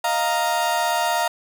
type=chord; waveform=35% pulse; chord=Eb suspended second; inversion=none; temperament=equal; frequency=622.3 / 698.5 / 932.3 Hz; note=Eb5 / F5 / Bb5; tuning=0 / 0 / 0 cents; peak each=-26 / -21 / -21 dBFS; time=0.04-1.28 s; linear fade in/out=5 ms; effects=none